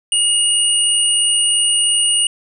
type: tone pair together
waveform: sine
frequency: 2868 / 9105 Hz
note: F7 / C#9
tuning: +45 / +45 cents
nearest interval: octave + minor sixth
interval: 2000 cents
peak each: -15 dBFS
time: 0.12-2.27 s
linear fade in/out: 2 ms
effects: none